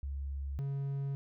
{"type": "tone pair in turn", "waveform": ["sine", "triangle"], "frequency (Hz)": [69.3, 138.6], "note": ["C#2", "C#3"], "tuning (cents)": [0, 0], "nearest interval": "octave", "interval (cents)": 1200, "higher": "second", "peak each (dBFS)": [-35, -31], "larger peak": "second", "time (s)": [[0.03, 0.59], [0.59, 1.15]], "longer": "neither", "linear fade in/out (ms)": 0, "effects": []}